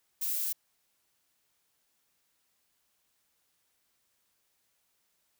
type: noise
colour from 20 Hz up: violet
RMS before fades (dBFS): -32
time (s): 0.21-0.53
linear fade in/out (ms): 10
effects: white hiss -75 dBFS RMS until 5.39 s